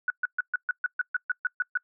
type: tone bursts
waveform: sine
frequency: 1477 Hz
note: F#6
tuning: 3 cents flat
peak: -22 dBFS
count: 12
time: 0.08-1.774 s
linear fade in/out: 2 ms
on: 22 ms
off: 130 ms
effects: noise-tail reverb RT60 0.1 s tail -25 dB re dry